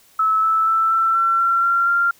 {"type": "tone with pitch steps", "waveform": "sine", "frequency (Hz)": [1301, 1313.1, 1325.3, 1337.6, 1350, 1362.5, 1375.2, 1387.9], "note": ["E6", "E6", "E6", "E6", "E6", "F6", "F6", "F6"], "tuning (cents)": [-23, -7, 9, 25, 41, -43, -27, -11], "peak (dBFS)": -14, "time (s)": [0.19, 2.11], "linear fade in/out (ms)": 5, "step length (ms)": 240, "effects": ["white hiss -53 dBFS RMS until 2.19 s"]}